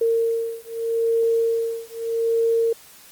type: beating tone pair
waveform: sine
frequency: 457.7 / 458.5 Hz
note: A#4 / A#4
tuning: -32 / -29 cents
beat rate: 0.8 Hz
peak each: -22 dBFS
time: 0.01-2.73 s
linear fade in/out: 5 ms
effects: white hiss -47 dBFS RMS until 3.11 s + Opus 24 kbps